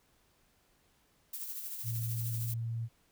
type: noise with tremolo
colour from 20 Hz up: violet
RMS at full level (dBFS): -39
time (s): 1.33-2.54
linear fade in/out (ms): 5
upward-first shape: triangle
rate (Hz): 13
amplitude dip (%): 50
type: tone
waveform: sine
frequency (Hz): 115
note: A#2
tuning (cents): -23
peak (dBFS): -33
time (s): 1.83-2.89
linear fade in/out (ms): 50
effects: pink hiss -70 dBFS RMS until 3.11 s